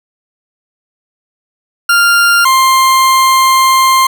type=tone pair in turn; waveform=40% pulse; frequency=1396.9 / 1053.6 Hz; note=F6 / C6; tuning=0 / +12 cents; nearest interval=perfect fourth; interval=488 cents; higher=first; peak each=-5 dBFS; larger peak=neither; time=1.89-2.45 / 2.45-4.07 s; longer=second; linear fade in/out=5 ms; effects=none